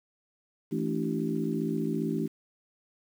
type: harmonic tone with a mistuned harmonic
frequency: 55 Hz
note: A1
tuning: in tune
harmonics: 3 / 4 / 5 / 6 / 7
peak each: -33 / -32 / -33 / -36 / -35 dBFS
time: 0.71-2.28 s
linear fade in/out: 20 ms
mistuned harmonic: 5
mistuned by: +75 cents
effects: 9-bit